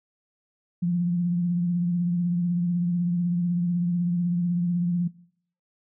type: tone with vibrato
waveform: sine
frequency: 174.61 Hz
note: F3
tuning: in tune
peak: -21 dBFS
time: 0.82-5.08 s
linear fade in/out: 10 ms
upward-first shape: triangle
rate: 16 Hz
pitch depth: 43 cents each way
effects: noise-tail reverb RT60 0.6 s tail -20 dB re dry